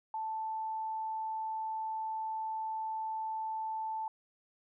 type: tone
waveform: sine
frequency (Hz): 880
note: A5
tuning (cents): 0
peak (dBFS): -34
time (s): 0.14-4.08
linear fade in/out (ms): 2
effects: none